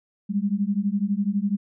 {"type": "beating tone pair", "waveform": "sine", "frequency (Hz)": [196, 208], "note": ["G3", "G#3"], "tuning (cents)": [0, 3], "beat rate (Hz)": 12, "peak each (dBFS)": -24, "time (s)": [0.29, 1.57], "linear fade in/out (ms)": 20, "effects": []}